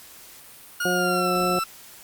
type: tone with pitch glide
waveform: 40% pulse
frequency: 1433 to 1329.3 Hz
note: F6 to E6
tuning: +44 to +14 cents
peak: -23 dBFS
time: 0.8-1.64 s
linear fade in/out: 5 ms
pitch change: -130 cents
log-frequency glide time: 0.91-1.31 s
type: harmonic tone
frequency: 180 Hz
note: F#3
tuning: 47 cents flat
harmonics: 1 / 2 / 3 / 4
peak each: -28 / -26 / -28 / -28 dBFS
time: 0.85-1.59 s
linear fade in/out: 2 ms
effects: white hiss -46 dBFS RMS until 2.03 s + Opus 48 kbps